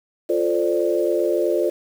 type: chord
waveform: sine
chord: D minor seventh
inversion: first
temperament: equal with one note detuned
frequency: 349.2 / 440 / 523.3 / 591.1 Hz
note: F4 / A4 / C5 / D5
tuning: 0 / 0 / 0 / +11 cents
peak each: -21 / -24 / -24 / -23 dBFS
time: 0.29-1.7 s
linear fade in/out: 10 ms
effects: 7-bit